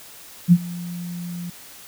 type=tone with ADSR envelope; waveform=sine; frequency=174.61 Hz; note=F3; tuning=in tune; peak=-6 dBFS; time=0.48-1.5 s; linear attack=41 ms; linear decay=52 ms; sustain=-22 dB; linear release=4 ms; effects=white hiss -43 dBFS RMS until 1.87 s